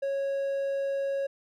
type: tone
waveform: triangle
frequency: 551 Hz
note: C#5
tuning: 11 cents flat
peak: -25 dBFS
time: 0.02-1.27 s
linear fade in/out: 10 ms
effects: none